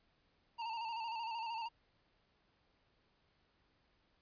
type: tone with vibrato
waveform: square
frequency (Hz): 911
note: A#5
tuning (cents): -40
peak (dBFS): -40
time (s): 0.58-1.69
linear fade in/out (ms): 20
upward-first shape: square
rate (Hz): 13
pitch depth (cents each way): 47
effects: pink hiss -75 dBFS RMS until 4.21 s + resampled to 11025 Hz